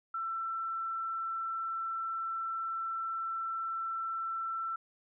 sine tone, 1339 Hz, E6, 27 cents sharp, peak -33 dBFS, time 0.14-4.76 s, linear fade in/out 5 ms, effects none

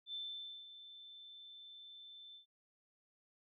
sine tone with ADSR envelope, 3538 Hz, A7, 9 cents sharp, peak -40 dBFS, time 0.06-2.46 s, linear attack 76 ms, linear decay 520 ms, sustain -12 dB, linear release 110 ms, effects noise-tail reverb RT60 0.1 s tail -26 dB re dry

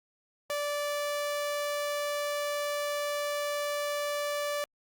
sawtooth tone, 583 Hz, D5, 13 cents flat, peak -26 dBFS, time 0.5-4.64 s, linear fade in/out 0 ms, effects Opus 48 kbps

